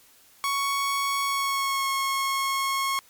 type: tone with pitch glide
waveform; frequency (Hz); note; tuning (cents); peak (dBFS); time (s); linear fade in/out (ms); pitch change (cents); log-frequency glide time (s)
sawtooth; 1112 to 1089.7; C#6 to C#6; +5 to -30; -20; 0.44-2.99; 0; -35; 1.25-1.89
effects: white hiss -56 dBFS RMS until 3.09 s + MP3 96 kbps